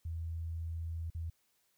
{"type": "tone with dropouts", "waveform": "sine", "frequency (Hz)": 82.41, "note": "E2", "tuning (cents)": 0, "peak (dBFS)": -36, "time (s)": [0.05, 1.3], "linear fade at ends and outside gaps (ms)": 5, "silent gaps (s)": [1.102, 1.148], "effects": ["white hiss -75 dBFS RMS until 1.77 s"]}